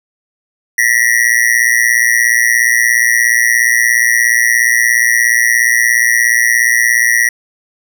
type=tone with amplitude modulation; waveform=square; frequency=1918 Hz; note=A#6; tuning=49 cents sharp; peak=-5 dBFS; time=0.78-7.29 s; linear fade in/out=5 ms; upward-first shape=sine; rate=117 Hz; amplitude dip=95%; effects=none